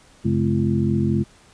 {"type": "tone cluster", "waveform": "sine", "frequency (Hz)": [94.2, 138.5, 212.8, 257, 340.2], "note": ["F#2", "C#3", "G#3", "C4", "F4"], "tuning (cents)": [32, -1, 42, -31, -45], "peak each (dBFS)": [-25, -22, -21, -29, -25], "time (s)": [0.24, 1.24], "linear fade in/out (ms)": 20, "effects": ["pink hiss -52 dBFS RMS until 1.53 s", "resampled to 22050 Hz"]}